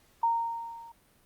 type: tone with level ramp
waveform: sine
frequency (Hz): 925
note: A#5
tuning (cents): -14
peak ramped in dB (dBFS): -21 to -46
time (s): 0.23-0.92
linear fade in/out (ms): 5
effects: pink hiss -64 dBFS RMS until 1.25 s + Opus 48 kbps